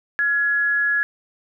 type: tone pair together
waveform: sine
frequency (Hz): 1404.7 / 1685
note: F6 / G#6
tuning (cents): +10 / +25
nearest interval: minor third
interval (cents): 315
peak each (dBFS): -29 / -17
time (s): 0.19-1.03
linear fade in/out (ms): 0
effects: none